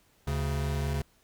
square tone pair together, 73.42 / 138.6 Hz, D2 / C#3, 0 / 0 cents, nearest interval major seventh, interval 1100 cents, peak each -31 / -32 dBFS, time 0.27-1.02 s, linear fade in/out 5 ms, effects pink hiss -65 dBFS RMS until 1.23 s

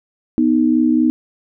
sine tone pair together, 246.9 / 311.1 Hz, B3 / D#4, 0 / 0 cents, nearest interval major third, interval 400 cents, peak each -14 dBFS, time 0.38-1.1 s, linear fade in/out 0 ms, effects none

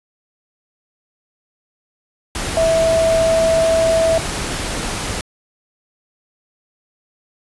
sine tone in noise, 654 Hz, E5, 14 cents flat, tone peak -12 dBFS, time 2.57-4.18 s, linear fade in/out 2 ms, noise pink, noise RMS -23 dBFS, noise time 2.35-5.21 s, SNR +8 dB, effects resampled to 24000 Hz

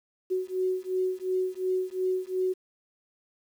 sine beating tone pair, 370 / 372.8 Hz, F#4 / F#4, 0 / +13 cents, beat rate 2.8 Hz, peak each -29 dBFS, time 0.3-2.54 s, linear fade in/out 20 ms, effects 9-bit

